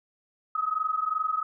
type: tone pair together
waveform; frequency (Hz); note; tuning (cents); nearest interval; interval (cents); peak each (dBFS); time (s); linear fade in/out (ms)
sine; 1256.3 / 1279; D#6 / D#6; +16 / +47; unison; 31; -28; 0.55-1.43; 5
effects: none